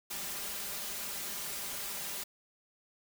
white noise with comb filter, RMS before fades -39 dBFS, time 0.1-2.24 s, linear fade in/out 10 ms, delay 5 ms, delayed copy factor +0.65, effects none

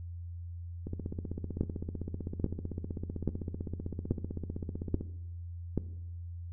two click trains, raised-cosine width 3 ms, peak -24 / -15 dBFS, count 66 / 6, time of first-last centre 0.87-5.01 / 1.61-5.777 s, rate 15.7 / 1.2 Hz, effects noise-tail reverb RT60 0.9 s tail -17 dB re dry + added 86 Hz sine -39 dBFS peak until 6.52 s

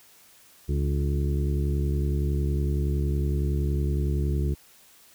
harmonic tone with a mistuned harmonic, 70.8 Hz, C#2, 37 cents sharp, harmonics 1 / 2 / 3 / 4 / 5 / 6, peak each -24 / -28 / -36 / -39 / -35 / -40 dBFS, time 0.68-4.55 s, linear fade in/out 20 ms, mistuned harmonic 4, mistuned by +44 cents, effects white hiss -55 dBFS RMS until 5.14 s

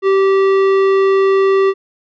sine tone with tanh clipping, 388.2 Hz, G4, 17 cents flat, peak -11 dBFS, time 0.02-1.74 s, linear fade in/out 50 ms, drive 14 dB, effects none

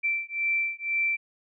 sine beating tone pair, 2340 / 2342 Hz, D7 / D7, -7 / -5 cents, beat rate 2 Hz, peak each -28 dBFS, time 0.03-1.17 s, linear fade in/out 20 ms, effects none

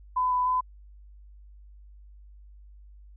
sine tone with pitch steps, 1007 / 998 / 1010 Hz, B5 / B5 / B5, +33 / +18 / +39 cents, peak -22 dBFS, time 0.16-0.61 s, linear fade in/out 10 ms, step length 150 ms, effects added 50 Hz sine -47 dBFS peak until 3.16 s

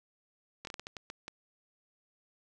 slowing click train, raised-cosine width 0.2 ms, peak -24 dBFS, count 9, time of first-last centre 0.65-1.281 s, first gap 22 ms, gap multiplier 1.35, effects none

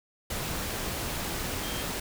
sine tone in noise, 3184 Hz, G7, 26 cents sharp, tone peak -41 dBFS, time 1.63-1.83 s, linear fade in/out 5 ms, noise pink, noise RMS -33 dBFS, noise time 0.3-2 s, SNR -11 dB, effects none

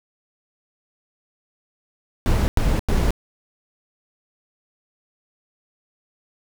brown noise bursts, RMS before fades -18 dBFS, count 3, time 2.26-3.106 s, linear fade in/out 0 ms, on 220 ms, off 93 ms, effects none

